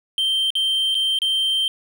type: tone with dropouts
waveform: triangle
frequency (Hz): 3136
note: G7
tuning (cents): 0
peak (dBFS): -16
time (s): 0.18-1.68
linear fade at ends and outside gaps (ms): 1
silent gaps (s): 0.504-0.553 / 0.945-0.951 / 1.188-1.218
effects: none